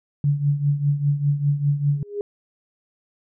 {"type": "tone with tremolo", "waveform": "sine", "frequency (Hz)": 143.9, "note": "D3", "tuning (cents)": -35, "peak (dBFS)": -14, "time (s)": [0.24, 2.03], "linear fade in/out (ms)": 2, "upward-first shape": "triangle", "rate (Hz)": 5, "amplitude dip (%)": 80}
{"type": "tone with exponential growth", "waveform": "sine", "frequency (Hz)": 409.5, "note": "G#4", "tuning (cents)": -24, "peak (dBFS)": -20, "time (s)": [1.93, 2.21], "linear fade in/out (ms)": 1, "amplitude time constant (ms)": 59}
{"effects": []}